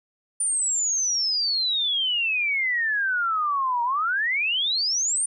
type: exponential two-way sweep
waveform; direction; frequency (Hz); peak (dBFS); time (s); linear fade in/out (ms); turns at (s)
sine; down then up; 9330 to 934 to 9330; -21; 0.4-5.26; 5; 3.83
effects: none